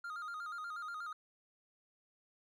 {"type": "tone with vibrato", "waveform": "triangle", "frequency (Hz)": 1318.5, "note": "E6", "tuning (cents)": 0, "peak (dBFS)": -39, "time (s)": [0.04, 1.13], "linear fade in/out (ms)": 5, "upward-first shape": "square", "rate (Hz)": 8.3, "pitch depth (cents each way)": 98, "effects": []}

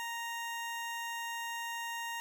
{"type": "tone", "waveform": "20% pulse", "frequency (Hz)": 932.3, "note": "A#5", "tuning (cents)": 0, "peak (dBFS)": -32, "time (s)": [0, 2.2], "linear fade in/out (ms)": 0, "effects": []}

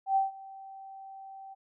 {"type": "tone with ADSR envelope", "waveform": "sine", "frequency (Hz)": 776, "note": "G5", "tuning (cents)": -18, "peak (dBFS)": -21, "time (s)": [0.06, 1.55], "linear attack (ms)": 100, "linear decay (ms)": 150, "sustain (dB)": -22, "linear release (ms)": 22, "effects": []}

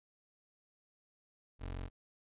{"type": "tone", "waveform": "25% pulse", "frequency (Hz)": 45.34, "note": "F#1", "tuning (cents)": -34, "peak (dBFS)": -36, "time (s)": [1.59, 1.9], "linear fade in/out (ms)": 50, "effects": ["resampled to 8000 Hz"]}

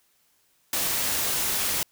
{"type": "noise", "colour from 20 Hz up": "white", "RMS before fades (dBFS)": -26, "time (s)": [0.73, 1.83], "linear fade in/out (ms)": 2, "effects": ["white hiss -66 dBFS RMS until 1.91 s"]}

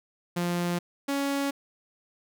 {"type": "tone pair in turn", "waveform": "sawtooth", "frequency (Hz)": [174.61, 279.2], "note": ["F3", "C#4"], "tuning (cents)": [0, 13], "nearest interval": "minor sixth", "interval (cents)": 813, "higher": "second", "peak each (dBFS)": [-22, -22], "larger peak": "neither", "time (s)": [[0.36, 0.79], [1.08, 1.51]], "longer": "neither", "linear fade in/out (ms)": 10, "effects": []}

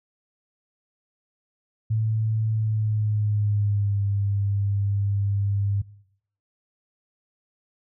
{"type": "tone with pitch glide", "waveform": "sine", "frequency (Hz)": [110, 100.29], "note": ["A2", "G2"], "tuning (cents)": [0, 40], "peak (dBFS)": -20, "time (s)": [1.9, 5.82], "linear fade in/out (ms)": 10, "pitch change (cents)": -160, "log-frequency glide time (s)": [2.52, 4.03], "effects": ["noise-tail reverb RT60 0.7 s tail -21 dB re dry"]}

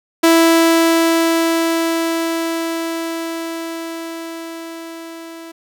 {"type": "tone with level ramp", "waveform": "sawtooth", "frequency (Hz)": 330.2, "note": "E4", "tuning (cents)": 3, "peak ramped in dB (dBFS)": [-4, -28], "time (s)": [0.23, 5.52], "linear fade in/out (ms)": 10, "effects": []}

